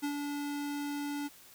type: tone with ADSR envelope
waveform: square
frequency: 288.6 Hz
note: D4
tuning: 30 cents flat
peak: -31 dBFS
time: 0.02-1.29 s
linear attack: 22 ms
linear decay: 81 ms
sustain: -4 dB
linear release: 27 ms
effects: white hiss -56 dBFS RMS until 1.54 s